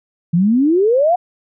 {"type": "exponential sweep", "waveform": "sine", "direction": "up", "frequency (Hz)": [162.2, 740], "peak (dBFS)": -10, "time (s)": [0.33, 1.16], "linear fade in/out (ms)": 10, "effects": []}